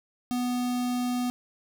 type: tone with notch filter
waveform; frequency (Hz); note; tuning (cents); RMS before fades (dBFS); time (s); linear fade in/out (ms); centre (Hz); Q
square; 246.9; B3; 0; -28; 0.31-1.3; 0; 1900; 1.8
effects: none